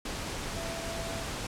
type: tone in noise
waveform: sine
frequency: 666 Hz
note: E5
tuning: 18 cents sharp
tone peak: -39 dBFS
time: 0.56-1.23 s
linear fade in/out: 5 ms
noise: pink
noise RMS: -36 dBFS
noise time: 0.05-1.47 s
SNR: -6 dB
effects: low-pass 9000 Hz 12 dB/octave